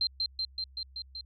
sine tone with echo, 4140 Hz, C8, 19 cents flat, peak -25 dBFS, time 0.01-0.07 s, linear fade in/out 2 ms, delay 190 ms, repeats 6, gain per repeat -2 dB, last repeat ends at 1.21 s, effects added 66 Hz sine -52 dBFS peak until 1.25 s

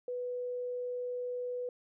sine tone, 493.9 Hz, B4, in tune, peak -34 dBFS, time 0.08-1.69 s, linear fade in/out 2 ms, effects none

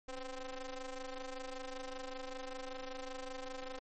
sawtooth ring-modulated tone, 261.6 Hz, C4, in tune, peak -35 dBFS, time 0.08-3.79 s, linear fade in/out 5 ms, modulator 249 Hz, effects MP3 32 kbps

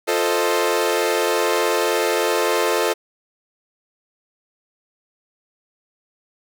sawtooth chord, F dominant seventh, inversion none, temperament equal, 349.2 / 440 / 523.3 / 622.3 Hz, F4 / A4 / C5 / Eb5, 0 / 0 / 0 / 0 cents, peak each -20 / -17 / -20 / -21 dBFS, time 0.07-2.94 s, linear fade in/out 20 ms, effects none

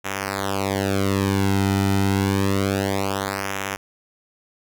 sawtooth tone with flanger, 98 Hz, G2, in tune, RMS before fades -22 dBFS, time 0.04-3.77 s, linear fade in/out 20 ms, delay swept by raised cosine 0.22 to 1.82 ms, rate 0.28 Hz, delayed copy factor -1, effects none

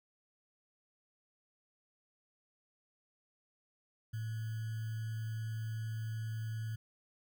sine tone with sample-and-hold, 111.2 Hz, A2, 19 cents sharp, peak -36 dBFS, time 4.13-6.76 s, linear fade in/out 10 ms, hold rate 1575 Hz, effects none

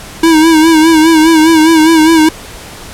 square tone with vibrato, 320.1 Hz, D#4, 49 cents sharp, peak -4 dBFS, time 0.23-2.29 s, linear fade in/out 5 ms, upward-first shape sine, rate 4.9 Hz, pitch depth 63 cents each way, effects pink hiss -29 dBFS RMS until 2.93 s + low-pass 12000 Hz 12 dB/octave

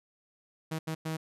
sawtooth tone bursts at uneven times, 159.2 Hz, D#3, 40 cents sharp, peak -28 dBFS, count 3, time 0.71-0.79 / 0.87-0.95 / 1.05-1.17 s, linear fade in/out 10 ms, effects resampled to 32000 Hz

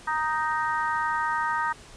harmonic tone, 311.1 Hz, D#4, in tune, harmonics 3 / 4 / 5 / 6, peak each -27 / -29 / -31 / -33 dBFS, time 0.07-1.73 s, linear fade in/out 10 ms, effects pink hiss -48 dBFS RMS until 1.96 s + resampled to 22050 Hz

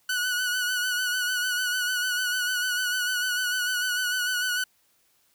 sawtooth tone with vibrato, 1480 Hz, F#6, in tune, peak -21 dBFS, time 0.09-4.64 s, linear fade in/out 5 ms, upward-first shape sine, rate 6.7 Hz, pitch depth 40 cents each way, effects white hiss -66 dBFS RMS until 5.34 s

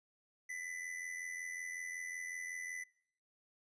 square tone with amplitude modulation, 2000 Hz, B6, 21 cents sharp, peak -39 dBFS, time 0.49-2.84 s, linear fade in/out 10 ms, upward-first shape sine, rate 85.4 Hz, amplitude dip 60%, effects noise-tail reverb RT60 0.7 s tail -25 dB re dry + resampled to 22050 Hz

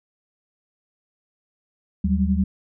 sine tone cluster, 76.5 / 187.3 / 198.1 Hz, D#2 / F#3 / G3, -29 / +21 / +18 cents, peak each -22 dBFS, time 2.04-2.44 s, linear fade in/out 5 ms, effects none

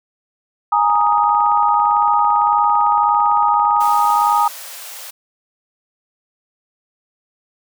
sine chord, Ab suspended second, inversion none, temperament equal, 830.6 / 932.3 / 1244.5 Hz, Ab5 / Bb5 / Eb6, 0 / 0 / 0 cents, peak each -16 dBFS, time 0.72-4.48 s, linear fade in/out 5 ms
click train, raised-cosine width 0.5 ms, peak -23 dBFS, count 63, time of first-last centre 0.9-4.383 s, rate 17.8 Hz
white high-pass noise, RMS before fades -33 dBFS, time 3.8-5.11 s, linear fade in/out 10 ms, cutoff 490 Hz, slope 96 dB/octave
effects none

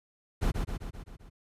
brown noise with echo, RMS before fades -26 dBFS, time 0.41-0.52 s, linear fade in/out 20 ms, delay 130 ms, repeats 6, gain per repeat -4 dB, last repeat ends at 1.3 s, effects resampled to 32000 Hz

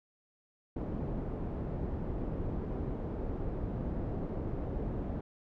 pink low-pass noise, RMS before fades -36 dBFS, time 0.76-5.21 s, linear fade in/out 5 ms, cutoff 490 Hz, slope 12 dB/octave, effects none

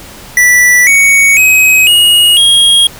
square tone with pitch steps, 1966 / 2232 / 2535 / 2878 / 3268 Hz, B6 / C#7 / D#7 / F#7 / G#7, -8 / +11 / +32 / -49 / -29 cents, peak -4 dBFS, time 0.37-2.87 s, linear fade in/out 2 ms, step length 500 ms, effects pink hiss -31 dBFS RMS until 2.99 s

